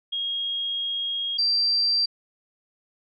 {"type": "tone pair in turn", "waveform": "sine", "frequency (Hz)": [3268, 4704], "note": ["G#7", "D8"], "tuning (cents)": [-29, 2], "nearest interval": "tritone", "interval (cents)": 631, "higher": "second", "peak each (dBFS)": [-25, -19], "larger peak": "second", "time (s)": [[0.12, 1.38], [1.38, 2.06]], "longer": "first", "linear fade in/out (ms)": 10, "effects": []}